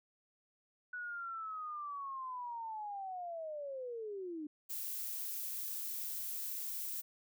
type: linear sweep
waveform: sine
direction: down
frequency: 1480 to 292.4 Hz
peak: -40 dBFS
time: 0.93-4.47 s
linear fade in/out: 5 ms
type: noise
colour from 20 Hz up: violet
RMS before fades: -41 dBFS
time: 4.69-7.02 s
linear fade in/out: 20 ms
effects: none